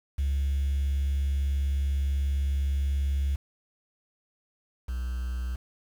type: tone pair in turn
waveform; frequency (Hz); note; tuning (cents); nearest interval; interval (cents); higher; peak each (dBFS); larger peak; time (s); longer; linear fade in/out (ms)
triangle; 69.3 / 62.14; C#2 / B1; 0 / +11; major second; 189; first; -20 / -26; first; 0.18-3.36 / 4.88-5.56; first; 10
effects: tanh soft clip ceiling -21 dBFS + 8-bit